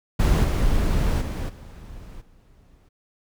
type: noise with level steps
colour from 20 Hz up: brown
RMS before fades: -17 / -21 / -27 / -40 / -53 dBFS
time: 0.19-2.89 s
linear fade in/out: 10 ms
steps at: 0.43 / 1.2 / 1.48 / 2.2 s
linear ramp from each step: 20 ms
effects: none